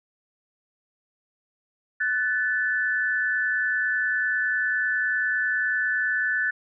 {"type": "tone pair together", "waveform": "sine", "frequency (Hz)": [1496.1, 1746], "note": ["F#6", "A6"], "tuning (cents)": [19, -14], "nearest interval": "minor third", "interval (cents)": 267, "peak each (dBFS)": [-25, -24], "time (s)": [2, 6.51], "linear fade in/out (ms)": 10, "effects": []}